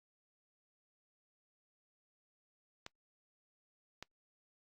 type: clicks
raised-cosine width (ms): 0.2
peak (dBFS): -27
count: 2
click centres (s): 2.864 / 4.026
effects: noise-tail reverb RT60 0.1 s tail -24 dB re dry + Opus 48 kbps